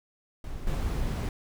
brown noise with level steps, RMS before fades -37 / -28 dBFS, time 0.44-1.29 s, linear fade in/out 2 ms, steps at 0.67 s, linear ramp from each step 2 ms, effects none

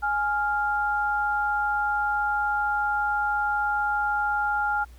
sine tone pair together, 832.6 / 1396.9 Hz, G#5 / F6, +4 / 0 cents, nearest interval major sixth, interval 896 cents, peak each -25 dBFS, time 0.02-4.85 s, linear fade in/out 20 ms, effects added 60 Hz sine -44 dBFS peak until 4.98 s + pink hiss -58 dBFS RMS until 4.98 s

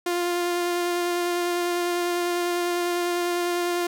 sawtooth tone with vibrato, 350.1 Hz, F4, 4 cents sharp, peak -19 dBFS, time 0.06-3.87 s, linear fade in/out 5 ms, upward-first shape sine, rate 10 Hz, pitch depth 11 cents each way, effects none

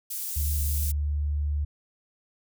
pink high-pass noise, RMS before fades -33 dBFS, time 0.1-0.92 s, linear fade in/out 10 ms, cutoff 11000 Hz, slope 12 dB/octave
sine tone, 73.42 Hz, D2, in tune, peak -24 dBFS, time 0.36-1.65 s, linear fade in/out 10 ms
effects none

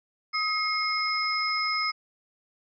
sine tone cluster, 1265 / 2153 / 5110 Hz, D#6 / C7 / D#8, +28 / +49 / +45 cents, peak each -29 dBFS, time 0.33-1.92 s, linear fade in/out 20 ms, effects none

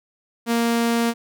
sawtooth tone, 233.1 Hz, A#3, in tune, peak -14 dBFS, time 0.46-1.14 s, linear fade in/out 50 ms, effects none

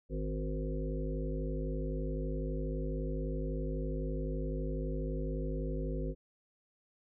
harmonic tone with a mistuned harmonic, 51.91 Hz, G#1, in tune, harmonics 1 / 3 / 5 / 7 / 9 / 10, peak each -35 / -40 / -42 / -43 / -45 / -45 dBFS, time 0.09-6.15 s, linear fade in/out 50 ms, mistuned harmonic 7, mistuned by +34 cents, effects none

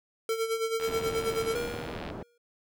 square tone with tremolo, 450.5 Hz, A4, 41 cents sharp, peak -26 dBFS, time 0.29-1.55 s, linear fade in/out 2 ms, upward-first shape sine, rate 9.3 Hz, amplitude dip 65%
click train, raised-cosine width 0.3 ms, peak -24 dBFS, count 105, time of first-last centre 0.8-2.102 s, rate 79.9 Hz
white low-pass noise, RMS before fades -39 dBFS, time 0.87-2.23 s, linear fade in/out 5 ms, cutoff 520 Hz, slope 12 dB/octave
square tone with exponential decay, 475.2 Hz, A#4, 33 cents sharp, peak -29 dBFS, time 1.55-2.38 s, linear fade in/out 5 ms, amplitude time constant 180 ms
effects none

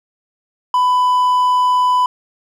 triangle tone, 998 Hz, B5, 18 cents sharp, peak -9 dBFS, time 0.74-2.06 s, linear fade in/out 2 ms, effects none

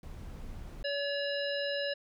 brown noise, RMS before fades -43 dBFS, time 0.03-0.83 s, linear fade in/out 2 ms
harmonic tone, 568 Hz, C#5, 42 cents sharp, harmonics 1 / 3 / 5 / 7 / 9, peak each -33 / -38 / -40 / -41 / -43 dBFS, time 0.84-1.94 s, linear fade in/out 10 ms
effects none

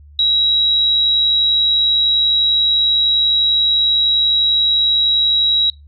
sine tone, 3863 Hz, B7, 39 cents flat, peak -11 dBFS, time 0.19-5.7 s, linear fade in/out 2 ms, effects noise-tail reverb RT60 0.2 s tail -21 dB re dry + added 73 Hz sine -39 dBFS peak until 5.87 s

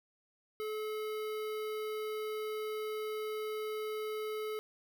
square tone with notch filter, 430 Hz, A4, 40 cents flat, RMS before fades -38 dBFS, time 0.6-4.59 s, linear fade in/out 0 ms, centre 7000 Hz, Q 1.1, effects none

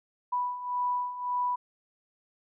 sine beating tone pair, 985 / 986.8 Hz, B5 / B5, -5 / -2 cents, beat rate 1.8 Hz, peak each -34 / -29 dBFS, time 0.32-1.56 s, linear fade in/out 10 ms, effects none

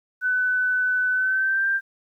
sine tone with pitch glide, 1502 to 1582.1 Hz, F#6 to G6, +26 to +16 cents, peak -19 dBFS, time 0.21-1.81 s, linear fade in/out 50 ms, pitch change +90 cents, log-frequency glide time 1.12-1.66 s, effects 10-bit

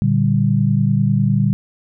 sine chord, G minor, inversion first, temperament equal, 116.54 / 146.83 / 196 Hz, Bb2 / D3 / G3, 0 / 0 / 0 cents, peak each -17 dBFS, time 0.02-1.53 s, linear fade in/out 0 ms, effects none

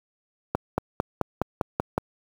accelerating click train, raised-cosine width 1 ms, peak -8 dBFS, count 8, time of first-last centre 0.55-1.979 s, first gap 230 ms, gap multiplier 0.96, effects high-pass 60 Hz 12 dB/octave + 7-bit

